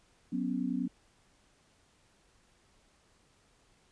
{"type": "chord", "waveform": "sine", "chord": "F# suspended fourth", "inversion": "none", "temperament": "equal", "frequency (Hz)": [185, 246.9, 277.2], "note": ["F#3", "B3", "C#4"], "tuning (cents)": [0, 0, 0], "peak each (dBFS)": [-36, -33, -35], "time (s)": [0.32, 0.88], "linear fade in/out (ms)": 10, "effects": ["pink hiss -67 dBFS RMS until 3.91 s", "resampled to 22050 Hz"]}